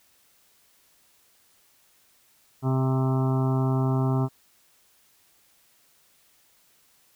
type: harmonic tone with a mistuned harmonic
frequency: 131.2 Hz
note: C3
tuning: 5 cents sharp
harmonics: 1 / 2 / 3 / 5 / 6 / 7 / 8 / 9 / 10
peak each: -22 / -28 / -32 / -36 / -38 / -39 / -40 / -41 / -42 dBFS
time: 2.62-4.29 s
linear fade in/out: 50 ms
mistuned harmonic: 6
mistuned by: +16 cents
effects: white hiss -62 dBFS RMS until 7.15 s